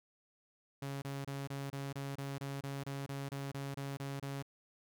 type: tone bursts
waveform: sawtooth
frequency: 138.59 Hz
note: C#3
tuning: in tune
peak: -35 dBFS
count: 16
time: 0.82-4.425 s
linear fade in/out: 5 ms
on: 200 ms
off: 27 ms
effects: none